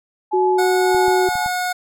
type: tone with tremolo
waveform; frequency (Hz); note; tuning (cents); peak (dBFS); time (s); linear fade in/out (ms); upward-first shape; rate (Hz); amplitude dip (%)
sine; 853; G#5; +46; -17; 0.31-1.48; 20; sine; 1.7; 60
type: tone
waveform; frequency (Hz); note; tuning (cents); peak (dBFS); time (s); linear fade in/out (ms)
sine; 370; F#4; 0; -15; 0.33-1.29; 10
type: tone with pitch glide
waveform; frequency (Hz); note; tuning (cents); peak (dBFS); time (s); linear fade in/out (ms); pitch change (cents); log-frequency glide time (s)
25% pulse; 731 to 726; F#5 to F#5; -21 to -33; -16; 0.58-1.73; 10; -12; 0.71-1.28
type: clicks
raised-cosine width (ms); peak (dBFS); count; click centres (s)
5; -23; 5; 0.947 / 1.082 / 1.289 / 1.355 / 1.461
effects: none